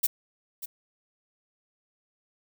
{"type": "noise with echo", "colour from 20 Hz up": "violet", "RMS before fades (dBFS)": -23, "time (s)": [0.03, 0.07], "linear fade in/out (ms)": 10, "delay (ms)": 590, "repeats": 1, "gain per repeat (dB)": -13, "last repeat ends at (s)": 0.66, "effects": []}